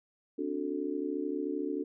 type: chord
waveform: sine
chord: D dominant seventh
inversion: third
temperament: just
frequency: 264.3 / 293.7 / 367.1 / 440.5 Hz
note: C4 / D4 / F#4 / A4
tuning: +18 / 0 / -14 / +2 cents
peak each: -40 / -34 / -37 / -38 dBFS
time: 0.38-1.84 s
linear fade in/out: 10 ms
effects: none